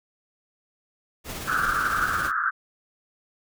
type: noise with tremolo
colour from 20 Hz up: pink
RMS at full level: -33 dBFS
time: 1.24-2.32 s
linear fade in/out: 50 ms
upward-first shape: sine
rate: 18 Hz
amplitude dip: 35%
type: band-pass noise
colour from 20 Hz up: pink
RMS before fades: -25 dBFS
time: 1.47-2.51 s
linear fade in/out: 20 ms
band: 1200 to 1600 Hz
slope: 96 dB/octave
effects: none